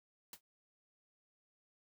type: noise with exponential decay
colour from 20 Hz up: white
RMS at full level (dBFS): -45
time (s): 0.33-0.41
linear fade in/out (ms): 2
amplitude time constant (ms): 16
effects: none